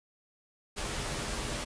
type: noise with comb filter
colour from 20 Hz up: pink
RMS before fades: -35 dBFS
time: 0.76-1.65 s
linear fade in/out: 20 ms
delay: 11 ms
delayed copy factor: -0.55
effects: resampled to 22050 Hz